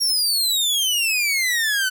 sawtooth exponential sweep, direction down, 5630 to 1489 Hz, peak -15 dBFS, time 0-1.9 s, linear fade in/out 20 ms, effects none

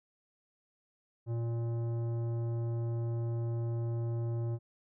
sine tone with tanh clipping, 116.54 Hz, A#2, in tune, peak -33 dBFS, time 1.26-4.59 s, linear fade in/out 50 ms, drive 13 dB, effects none

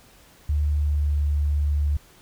sine tone with pitch glide, 74 to 73.15 Hz, D2 to D2, +14 to -6 cents, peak -19 dBFS, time 0.49-1.97 s, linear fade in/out 5 ms, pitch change -20 cents, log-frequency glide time 0.75-1.12 s, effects pink hiss -53 dBFS RMS until 2.21 s

